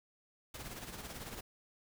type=noise with tremolo; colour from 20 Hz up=pink; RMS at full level=-44 dBFS; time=0.54-1.41 s; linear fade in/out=5 ms; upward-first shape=sine; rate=18 Hz; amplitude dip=55%; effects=none